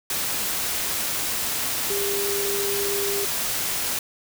sine tone in noise, 401.4 Hz, G4, 41 cents sharp, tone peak -26 dBFS, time 1.9-3.25 s, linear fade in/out 2 ms, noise white, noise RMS -26 dBFS, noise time 0.1-3.99 s, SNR -3 dB, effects none

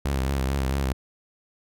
sawtooth tone with vibrato, 67.4 Hz, C#2, 48 cents flat, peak -19 dBFS, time 0.05-0.93 s, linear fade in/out 5 ms, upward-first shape sine, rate 4.5 Hz, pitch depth 59 cents each way, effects none

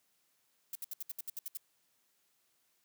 violet noise bursts, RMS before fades -40 dBFS, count 10, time 0.73-1.572 s, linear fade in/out 2 ms, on 23 ms, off 68 ms, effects white hiss -75 dBFS RMS until 2.84 s + high-pass 100 Hz 12 dB/octave

